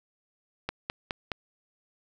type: click train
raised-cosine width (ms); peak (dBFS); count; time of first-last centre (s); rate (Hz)
0.3; -14; 4; 0.69-1.318; 4.78
effects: none